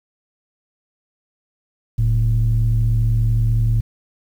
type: tone pair together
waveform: sine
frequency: 42.14 / 112.5 Hz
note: E1 / A2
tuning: +39 / +39 cents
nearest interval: octave + perfect fourth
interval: 1700 cents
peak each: -17 / -14 dBFS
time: 1.98-3.81 s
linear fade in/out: 10 ms
effects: tanh soft clip ceiling -9 dBFS + 8-bit